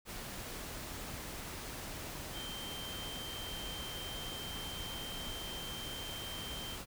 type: tone in noise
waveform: sine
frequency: 3136 Hz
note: G7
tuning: in tune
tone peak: -44 dBFS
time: 2.32-6.78 s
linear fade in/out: 50 ms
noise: pink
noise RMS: -44 dBFS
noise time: 0.05-6.86 s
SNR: -3 dB
effects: none